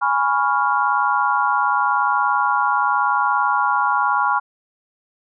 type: chord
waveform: sine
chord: C# dominant seventh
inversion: second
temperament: equal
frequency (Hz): 830.6 / 987.8 / 1108.7 / 1396.9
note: G#5 / B5 / C#6 / E#6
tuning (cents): 0 / 0 / 0 / 0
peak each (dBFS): -21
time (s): 0.01-4.4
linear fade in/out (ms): 20
effects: none